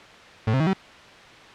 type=tone with pitch steps; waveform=35% pulse; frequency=110 / 132.33 / 159.2 / 191.52 Hz; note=A2 / C3 / D#3 / G3; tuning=0 / +20 / +40 / -40 cents; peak=-17 dBFS; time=0.47-0.734 s; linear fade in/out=5 ms; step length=66 ms; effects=white hiss -45 dBFS RMS until 1.54 s + low-pass 3000 Hz 12 dB/octave